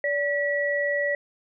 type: tone pair together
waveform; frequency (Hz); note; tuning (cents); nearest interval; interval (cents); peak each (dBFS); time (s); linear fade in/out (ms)
sine; 576.4 / 1937; D5 / B6; -33 / -34; octave + major sixth; 2099; -25; 0.04-1.15; 2
effects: none